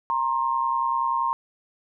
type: tone pair together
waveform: sine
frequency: 932 / 1062.3 Hz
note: A#5 / C6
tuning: -1 / +26 cents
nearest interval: major second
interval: 227 cents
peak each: -24 dBFS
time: 0.1-1.33 s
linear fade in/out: 0 ms
effects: none